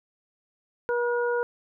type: harmonic tone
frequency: 480.6 Hz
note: B4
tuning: 47 cents flat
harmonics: 1 / 2 / 3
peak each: -24 / -32 / -31 dBFS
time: 0.89-1.43 s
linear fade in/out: 0 ms
effects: none